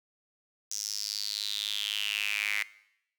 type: tone with high-pass filter sweep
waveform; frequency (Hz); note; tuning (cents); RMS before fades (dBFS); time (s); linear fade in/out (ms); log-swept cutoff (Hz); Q
sawtooth; 103.83; G#2; 0; -33; 0.71-2.63; 5; 6000 to 2100; 6.7
effects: noise-tail reverb RT60 0.8 s tail -20 dB re dry